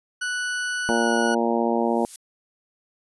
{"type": "tone with pitch glide", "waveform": "40% pulse", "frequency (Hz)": [1480, 1464.7], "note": ["F#6", "F#6"], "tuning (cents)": [0, -18], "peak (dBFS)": -24, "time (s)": [0.21, 1.35], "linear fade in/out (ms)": 10, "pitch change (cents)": -18, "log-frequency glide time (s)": [0.87, 1.1]}
{"type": "harmonic tone", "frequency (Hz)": 116.54, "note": "A#2", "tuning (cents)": 0, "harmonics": [2, 3, 4, 5, 6, 7, 8], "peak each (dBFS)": [-24, -26, -27, -28, -29, -29, -30], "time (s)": [0.89, 2.05], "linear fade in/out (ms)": 0}
{"type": "noise with exponential growth", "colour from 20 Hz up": "violet", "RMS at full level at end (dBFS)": -31, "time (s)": [1.75, 2.16], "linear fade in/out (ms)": 2, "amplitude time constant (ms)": 88}
{"effects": ["resampled to 24000 Hz"]}